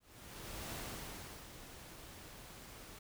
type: noise with ADSR envelope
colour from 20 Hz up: pink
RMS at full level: -44 dBFS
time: 0-2.99 s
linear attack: 720 ms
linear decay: 740 ms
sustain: -9 dB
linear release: 6 ms
effects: none